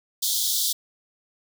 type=high-pass noise; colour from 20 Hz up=pink; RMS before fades=-24 dBFS; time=0.22-0.73 s; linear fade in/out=10 ms; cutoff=3300 Hz; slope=96 dB/octave; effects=none